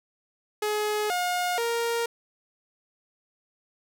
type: tone with pitch steps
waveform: sawtooth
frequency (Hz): 422.1 / 716 / 466.6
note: G#4 / F5 / A#4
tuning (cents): +28 / +43 / +2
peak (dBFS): -21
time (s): 0.62-2.06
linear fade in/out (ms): 5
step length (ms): 480
effects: none